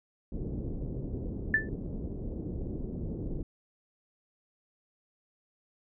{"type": "low-pass noise", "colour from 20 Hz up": "pink", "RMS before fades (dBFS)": -36, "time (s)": [0.32, 3.43], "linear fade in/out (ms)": 2, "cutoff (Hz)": 410, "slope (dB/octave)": 24}
{"type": "tone with exponential decay", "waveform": "sine", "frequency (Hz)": 1759, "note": "A6", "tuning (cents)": -1, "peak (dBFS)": -18, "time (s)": [1.54, 1.69], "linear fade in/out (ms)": 2, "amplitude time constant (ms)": 32}
{"effects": []}